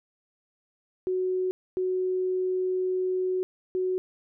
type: tone bursts at uneven times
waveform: sine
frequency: 370 Hz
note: F#4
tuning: in tune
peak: -24 dBFS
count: 3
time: 1.07-1.51 / 1.77-3.43 / 3.75-3.98 s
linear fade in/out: 0 ms
effects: none